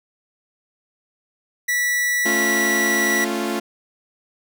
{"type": "tone", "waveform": "45% pulse", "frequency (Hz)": 1950, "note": "B6", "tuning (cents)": -23, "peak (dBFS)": -18, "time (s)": [1.68, 3.25], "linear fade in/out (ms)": 10}
{"type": "chord", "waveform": "sawtooth", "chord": "A augmented", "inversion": "none", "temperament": "equal", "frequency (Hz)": [220, 277.2, 349.2], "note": ["A3", "C#4", "E#4"], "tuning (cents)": [0, 0, 0], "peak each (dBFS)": [-22, -24, -21], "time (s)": [2.25, 3.6], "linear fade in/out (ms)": 10}
{"effects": []}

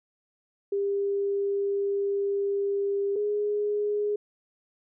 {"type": "tone pair in turn", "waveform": "sine", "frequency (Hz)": [399.7, 415], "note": ["G4", "G#4"], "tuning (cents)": [34, -1], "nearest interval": "minor second", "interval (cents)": 65, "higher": "second", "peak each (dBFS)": -24, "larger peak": "neither", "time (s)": [[0.72, 3.16], [3.16, 4.16]], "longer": "first", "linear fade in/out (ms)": 5, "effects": []}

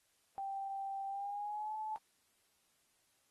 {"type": "tone with pitch glide", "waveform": "sine", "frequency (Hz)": [784, 864.9], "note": ["G5", "A5"], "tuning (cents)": [0, -30], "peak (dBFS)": -38, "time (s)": [0.38, 1.96], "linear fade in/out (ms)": 0, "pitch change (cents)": 170, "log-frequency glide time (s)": [1.08, 1.75], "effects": ["white hiss -75 dBFS RMS until 3.3 s", "AAC 32 kbps"]}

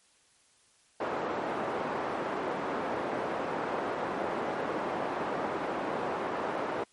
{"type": "band-pass noise", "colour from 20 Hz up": "pink", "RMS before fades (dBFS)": -33, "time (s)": [1, 6.84], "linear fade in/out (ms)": 5, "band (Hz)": [360, 1100], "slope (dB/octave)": 12, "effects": ["white hiss -65 dBFS RMS until 6.92 s", "MP3 48 kbps"]}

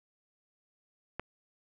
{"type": "click", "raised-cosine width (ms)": 0.5, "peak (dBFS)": -20, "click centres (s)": 1.196, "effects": []}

